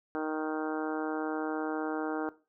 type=harmonic tone; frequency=155.8 Hz; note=D#3; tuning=3 cents sharp; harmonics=2 / 3 / 4 / 5 / 6 / 7 / 8 / 9 / 10; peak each=-34 / -36 / -42 / -39 / -44 / -47 / -46 / -44 / -47 dBFS; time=0.15-2.29 s; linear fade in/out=0 ms; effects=noise-tail reverb RT60 0.3 s tail -17 dB re dry